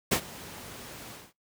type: noise with ADSR envelope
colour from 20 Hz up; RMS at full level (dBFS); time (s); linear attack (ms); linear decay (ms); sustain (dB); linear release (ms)
pink; -22; 0.11-1.33; 13; 79; -21; 210
effects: noise-tail reverb RT60 0.2 s tail -26 dB re dry + high-pass 80 Hz 12 dB/octave